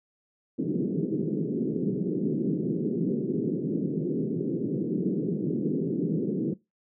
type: band-pass noise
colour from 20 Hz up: pink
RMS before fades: -28 dBFS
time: 0.58-6.54 s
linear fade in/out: 10 ms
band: 150 to 420 Hz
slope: 48 dB/octave
effects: noise-tail reverb RT60 0.2 s tail -20 dB re dry